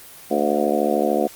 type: harmonic tone with a mistuned harmonic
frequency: 73.42 Hz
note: D2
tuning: in tune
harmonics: 3 / 4 / 5 / 6 / 7 / 8 / 9 / 10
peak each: -25 / -25 / -24 / -27 / -23 / -27 / -26 / -25 dBFS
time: 0.3-1.28 s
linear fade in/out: 20 ms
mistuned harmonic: 10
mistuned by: -23 cents
effects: white hiss -42 dBFS RMS until 1.35 s + Opus 24 kbps